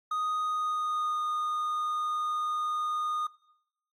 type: tone with pitch glide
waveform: triangle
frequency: 1244.5 to 1228.1 Hz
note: D#6 to D#6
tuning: 0 to -23 cents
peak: -26 dBFS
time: 0.11-3.27 s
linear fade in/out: 5 ms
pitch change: -23 cents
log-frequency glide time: 0.44-1.21 s
effects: noise-tail reverb RT60 0.8 s tail -21 dB re dry + AAC 48 kbps